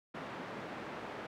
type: band-pass noise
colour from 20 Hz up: pink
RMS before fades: -44 dBFS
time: 0.14-1.27 s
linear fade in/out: 10 ms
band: 220 to 1900 Hz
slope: 12 dB/octave
effects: none